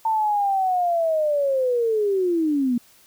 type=linear sweep; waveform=sine; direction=down; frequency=899 to 234 Hz; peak=-18 dBFS; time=0.05-2.78 s; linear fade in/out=5 ms; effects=white hiss -54 dBFS RMS until 3.06 s